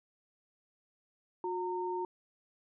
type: tone pair together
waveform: sine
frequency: 361 / 917 Hz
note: F#4 / A#5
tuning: -43 / -29 cents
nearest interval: octave + major third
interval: 1614 cents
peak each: -35 / -36 dBFS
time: 1.44-2.05 s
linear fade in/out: 2 ms
effects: none